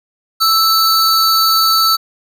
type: tone pair together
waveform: square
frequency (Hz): 1318.5 / 4507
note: E6 / C#8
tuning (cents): 0 / +28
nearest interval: octave + major sixth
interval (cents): 2128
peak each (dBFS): -13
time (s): 0.4-1.97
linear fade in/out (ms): 20
effects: none